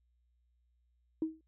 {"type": "tone with exponential decay", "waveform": "sine", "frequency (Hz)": 318.2, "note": "D#4", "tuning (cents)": 39, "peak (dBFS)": -26, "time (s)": [1.22, 1.41], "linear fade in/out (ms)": 2, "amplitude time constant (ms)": 41, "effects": ["tanh soft clip ceiling -22 dBFS", "added 60 Hz sine -70 dBFS peak until 1.47 s"]}